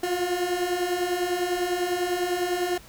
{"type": "beating tone pair", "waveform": "30% pulse", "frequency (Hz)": [349.2, 359.2], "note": ["F4", "F4"], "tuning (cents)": [0, 49], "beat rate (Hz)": 10, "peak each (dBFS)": [-27, -23], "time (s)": [0.03, 2.78], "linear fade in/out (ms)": 5, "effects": ["pink hiss -49 dBFS RMS until 2.88 s"]}